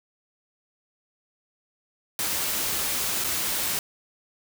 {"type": "noise with dropouts", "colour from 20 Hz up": "white", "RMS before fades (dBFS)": -27, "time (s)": [2.19, 3.79], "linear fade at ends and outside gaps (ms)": 1, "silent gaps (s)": [3.24, 3.244], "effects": []}